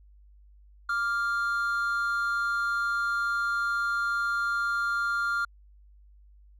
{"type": "tone pair together", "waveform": "triangle", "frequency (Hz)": [1174.7, 1397], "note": ["D6", "F6"], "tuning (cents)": [0, 0], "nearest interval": "minor third", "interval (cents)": 300, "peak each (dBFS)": [-32, -24], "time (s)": [0.89, 5.45], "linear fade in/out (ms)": 5, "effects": ["added 50 Hz sine -52 dBFS peak until 6.59 s"]}